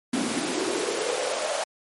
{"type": "noise with high-pass filter sweep", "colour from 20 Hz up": "pink", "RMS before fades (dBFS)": -27, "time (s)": [0.13, 1.64], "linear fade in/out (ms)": 5, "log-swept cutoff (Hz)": [240, 680], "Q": 5.1, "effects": ["MP3 48 kbps"]}